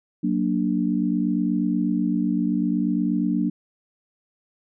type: chord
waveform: sine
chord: Gb augmented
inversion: none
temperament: equal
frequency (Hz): 185 / 233.1 / 293.7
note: Gb3 / Bb3 / D4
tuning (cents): 0 / 0 / 0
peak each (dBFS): -24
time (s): 0.23-3.5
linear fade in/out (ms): 10
effects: none